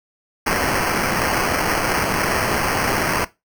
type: noise with sample-and-hold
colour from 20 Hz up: violet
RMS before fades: -20 dBFS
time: 0.46-3.25 s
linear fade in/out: 10 ms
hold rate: 3675 Hz
effects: noise-tail reverb RT60 0.2 s tail -17 dB re dry